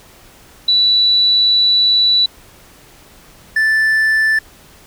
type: tone pair in turn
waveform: sine / triangle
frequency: 3951 / 1760 Hz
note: B7 / A6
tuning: 0 / 0 cents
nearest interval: octave + major second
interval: 1400 cents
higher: first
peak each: -9 dBFS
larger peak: neither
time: 0.68-2.26 / 3.56-4.39 s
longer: first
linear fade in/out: 5 ms
effects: pink hiss -44 dBFS RMS until 4.86 s